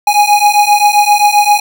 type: beating tone pair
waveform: square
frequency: 824 / 831.6 Hz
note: G#5 / G#5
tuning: -14 / +2 cents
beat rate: 7.6 Hz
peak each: -10 dBFS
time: 0.07-1.6 s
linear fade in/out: 5 ms
effects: none